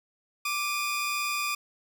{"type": "tone pair together", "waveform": "sawtooth", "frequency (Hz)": [1174.7, 2471], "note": ["D6", "D#7"], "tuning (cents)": [0, -13], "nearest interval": "octave + minor second", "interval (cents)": 1287, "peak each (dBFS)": -27, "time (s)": [0.45, 1.55], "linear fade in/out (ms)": 5, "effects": []}